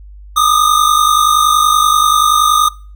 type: tone pair together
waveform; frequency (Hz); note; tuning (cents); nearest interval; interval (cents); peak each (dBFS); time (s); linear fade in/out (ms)
square; 1199.5 / 1250; D6 / D#6; +36 / +8; minor second; 72; -12; 0.36-2.69; 10
effects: noise-tail reverb RT60 0.4 s tail -22 dB re dry + added 50 Hz sine -32 dBFS peak until 2.95 s